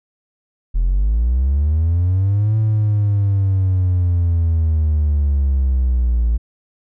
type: linear two-way sweep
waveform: triangle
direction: up then down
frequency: 39.21 to 109.7 to 55.8 Hz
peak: -10 dBFS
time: 0.74-6.38 s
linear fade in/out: 20 ms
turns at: 2.57 s
effects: tanh soft clip ceiling -8 dBFS